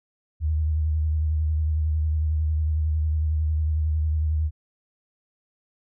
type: tone with vibrato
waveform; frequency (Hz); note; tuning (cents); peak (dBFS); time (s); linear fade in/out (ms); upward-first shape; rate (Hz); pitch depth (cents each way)
sine; 77.5; D#2; -6; -20; 0.4-4.51; 50; sine; 11; 40
effects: none